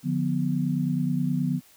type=chord; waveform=sine; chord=B diminished; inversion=first; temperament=just; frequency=148.16 / 177.8 / 246.9 Hz; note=D3 / F3 / B3; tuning=+16 / +31 / 0 cents; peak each=-27 / -27 / -27 dBFS; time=0.03-1.61 s; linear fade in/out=50 ms; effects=white hiss -56 dBFS RMS until 1.76 s